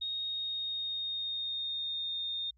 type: tone with pitch glide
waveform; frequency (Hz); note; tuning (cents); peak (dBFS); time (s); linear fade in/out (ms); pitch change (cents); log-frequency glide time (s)
sine; 3729 to 3661; A#7 to A#7; 0 to -32; -33; 0.01-2.51; 10; -32; 0.26-2.22
effects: added 60 Hz sine -64 dBFS peak until 2.57 s